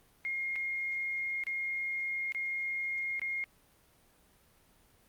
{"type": "tone with dropouts", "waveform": "sine", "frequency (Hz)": 2137, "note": "C7", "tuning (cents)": 36, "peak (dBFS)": -32, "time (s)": [0.25, 3.44], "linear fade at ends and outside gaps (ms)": 0, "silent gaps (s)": [[0.557, 0.561], [1.437, 1.468], [2.321, 2.348], [3.195, 3.217]], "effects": ["pink hiss -65 dBFS RMS until 5.08 s", "Opus 32 kbps"]}